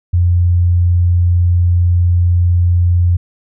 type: tone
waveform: sine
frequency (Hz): 87.8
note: F2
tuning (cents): +10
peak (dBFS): -8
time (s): 0.13-3.17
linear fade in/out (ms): 10
effects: none